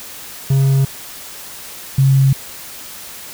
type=tone pair in turn; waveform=triangle / sine; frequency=135.8 / 135.07 Hz; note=C#3 / C#3; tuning=-35 / -45 cents; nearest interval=unison; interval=10 cents; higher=first; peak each=-8 dBFS; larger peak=neither; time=0.5-0.85 / 1.98-2.33 s; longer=neither; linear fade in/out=5 ms; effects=white hiss -33 dBFS RMS until 3.33 s